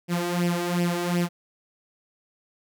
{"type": "tone with flanger", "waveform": "sawtooth", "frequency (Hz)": 174.61, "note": "F3", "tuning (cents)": 0, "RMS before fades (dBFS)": -25, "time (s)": [0.08, 1.29], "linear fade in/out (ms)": 50, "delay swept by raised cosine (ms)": [0.37, 2.67], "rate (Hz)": 2.7, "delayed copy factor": 0.7, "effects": []}